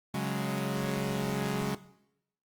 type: chord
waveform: sawtooth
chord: C# suspended fourth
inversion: none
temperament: equal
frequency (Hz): 138.59 / 185 / 207.7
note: C#3 / F#3 / G#3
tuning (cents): 0 / 0 / 0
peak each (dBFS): -30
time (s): 0.14-1.75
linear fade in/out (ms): 5
effects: noise-tail reverb RT60 0.8 s tail -17 dB re dry + Opus 32 kbps